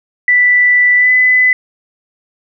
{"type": "tone with pitch glide", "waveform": "sine", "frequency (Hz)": [1975.5, 2007], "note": ["B6", "B6"], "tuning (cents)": [0, 27], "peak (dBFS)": -6, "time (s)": [0.28, 1.53], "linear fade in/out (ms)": 2, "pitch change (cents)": 27, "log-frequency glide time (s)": [0.97, 1.11], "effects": []}